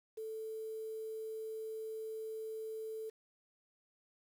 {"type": "tone with quantisation", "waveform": "sine", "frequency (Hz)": 440, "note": "A4", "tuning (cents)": 0, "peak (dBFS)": -40, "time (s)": [0.17, 3.1], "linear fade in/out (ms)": 10, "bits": 10, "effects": []}